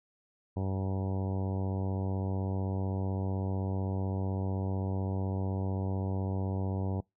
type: harmonic tone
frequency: 95.8 Hz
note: G2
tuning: 39 cents flat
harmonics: 1 / 2 / 3 / 4 / 5 / 6 / 7 / 8 / 9 / 10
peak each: -31 / -37 / -41 / -43 / -45 / -47 / -48 / -49 / -50 / -51 dBFS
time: 0.56-7.01 s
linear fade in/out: 10 ms
effects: noise-tail reverb RT60 0.2 s tail -26 dB re dry